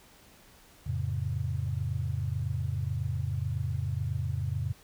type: chord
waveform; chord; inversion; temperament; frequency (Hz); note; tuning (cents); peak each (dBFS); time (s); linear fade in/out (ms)
sine; F augmented; none; just; 87.31 / 109.13 / 136.42; F2 / A2 / C#3; 0 / -14 / -27; -33; 0.86-4.73; 10
effects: pink hiss -57 dBFS RMS until 4.83 s